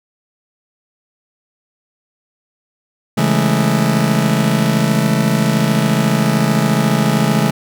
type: chord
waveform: 40% pulse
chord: A major seventh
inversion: first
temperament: just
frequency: 137.5 / 165 / 206.2 / 220 Hz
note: C#3 / E3 / G#3 / A3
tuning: -14 / +2 / -12 / 0 cents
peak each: -17 dBFS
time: 3.17-7.51 s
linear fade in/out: 10 ms
effects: none